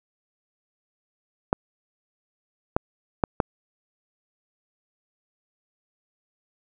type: clicks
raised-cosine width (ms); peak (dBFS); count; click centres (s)
1; -5; 4; 1.529 / 2.765 / 3.238 / 3.402
effects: none